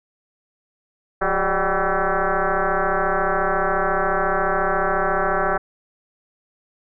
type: tone with frequency modulation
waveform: sine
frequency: 368.9 Hz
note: F#4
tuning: 5 cents flat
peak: -17 dBFS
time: 1.21-5.58 s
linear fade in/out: 10 ms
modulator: 193 Hz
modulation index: 6.5
effects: none